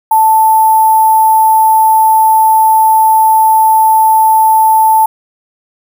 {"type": "tone with sample-and-hold", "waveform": "sine", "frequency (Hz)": 880, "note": "A5", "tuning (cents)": 0, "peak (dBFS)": -4, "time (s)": [0.11, 5.06], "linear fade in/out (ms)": 5, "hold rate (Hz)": 11025, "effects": []}